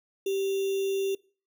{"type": "tone with sample-and-hold", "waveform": "sine", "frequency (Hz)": 389.7, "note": "G4", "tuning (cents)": -10, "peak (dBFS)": -25, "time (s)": [0.26, 1.15], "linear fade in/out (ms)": 5, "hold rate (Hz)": 3150, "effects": ["noise-tail reverb RT60 0.4 s tail -23 dB re dry"]}